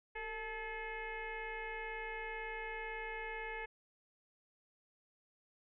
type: tone with frequency modulation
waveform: sine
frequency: 1298 Hz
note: E6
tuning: 27 cents flat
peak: -40 dBFS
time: 0.15-3.66 s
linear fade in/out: 10 ms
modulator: 423 Hz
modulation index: 2.6
effects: none